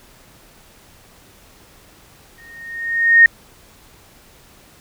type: tone with exponential growth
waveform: sine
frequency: 1850 Hz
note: A#6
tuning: 14 cents flat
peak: -3 dBFS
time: 2.38-3.26 s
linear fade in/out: 2 ms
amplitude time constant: 190 ms
effects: pink hiss -48 dBFS RMS until 4.8 s